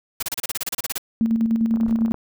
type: noise bursts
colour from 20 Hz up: white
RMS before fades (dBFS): -25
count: 14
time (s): 0.2-0.981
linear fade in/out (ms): 5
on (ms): 27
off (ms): 31
type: tone with tremolo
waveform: sine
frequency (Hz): 226.2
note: A3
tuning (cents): +48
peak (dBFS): -15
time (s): 1.21-2.12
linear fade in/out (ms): 0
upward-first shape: square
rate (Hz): 10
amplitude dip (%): 45
type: click train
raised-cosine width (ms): 1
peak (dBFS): -23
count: 14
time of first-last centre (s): 1.74-2.144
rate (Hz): 32.2
type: noise with exponential decay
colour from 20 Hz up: brown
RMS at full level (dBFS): -32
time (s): 1.88-2.01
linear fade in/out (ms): 2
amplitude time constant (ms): 27
effects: none